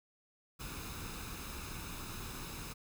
pink noise with comb filter, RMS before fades -44 dBFS, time 0.59-2.74 s, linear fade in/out 20 ms, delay 0.78 ms, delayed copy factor +0.55, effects none

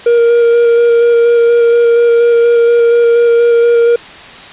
triangle tone with vibrato, 470 Hz, A#4, 14 cents sharp, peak -3 dBFS, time 0.06-3.96 s, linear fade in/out 5 ms, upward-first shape square, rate 4.2 Hz, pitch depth 10 cents each way, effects white hiss -31 dBFS RMS until 4.52 s + resampled to 8000 Hz

